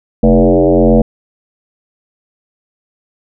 sine tone with frequency modulation, 133.8 Hz, C3, 39 cents sharp, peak -5 dBFS, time 0.23-1.02 s, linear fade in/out 5 ms, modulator 88.8 Hz, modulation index 5.6, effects none

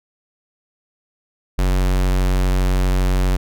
square tone, 46.25 Hz, F#1, in tune, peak -15 dBFS, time 1.58-3.37 s, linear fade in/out 10 ms, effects none

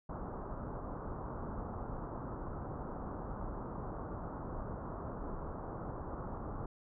pink low-pass noise, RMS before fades -42 dBFS, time 0.09-6.66 s, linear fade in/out 5 ms, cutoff 1300 Hz, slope 48 dB/octave, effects none

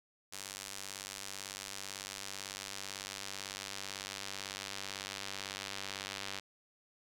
sawtooth tone with band-pass filter sweep, 98 Hz, G2, in tune, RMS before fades -44 dBFS, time 0.32-6.4 s, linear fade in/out 10 ms, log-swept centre 7500 to 4000 Hz, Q 0.89, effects none

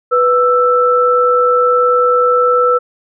sine tone pair together, 493.9 / 1324.7 Hz, B4 / E6, 0 / +8 cents, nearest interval octave + perfect fourth, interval 1708 cents, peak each -11 dBFS, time 0.11-2.79 s, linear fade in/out 20 ms, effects none

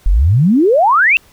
sine exponential sweep, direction up, 37.77 to 2773 Hz, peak -7 dBFS, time 0.06-1.17 s, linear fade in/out 0 ms, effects pink hiss -48 dBFS RMS until 1.32 s

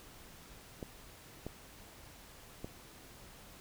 clicks, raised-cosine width 2 ms, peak -27 dBFS, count 3, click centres 0.828 / 1.466 / 2.645 s, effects pink hiss -55 dBFS RMS until 3.6 s

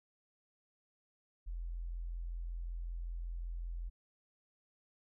sine tone, 42.66 Hz, F1, 40 cents flat, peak -38 dBFS, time 1.46-3.9 s, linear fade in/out 20 ms, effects none

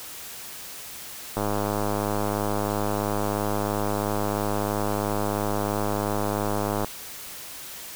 click train, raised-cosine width 1 ms, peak -12 dBFS, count 565, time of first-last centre 1.37-6.846 s, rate 103 Hz, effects white hiss -39 dBFS RMS until 7.95 s

